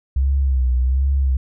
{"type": "tone with vibrato", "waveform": "sine", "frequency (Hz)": 65.41, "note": "C2", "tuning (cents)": 0, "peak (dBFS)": -14, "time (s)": [0.16, 1.37], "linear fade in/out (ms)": 5, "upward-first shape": "sine", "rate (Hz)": 1.3, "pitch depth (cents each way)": 87, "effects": []}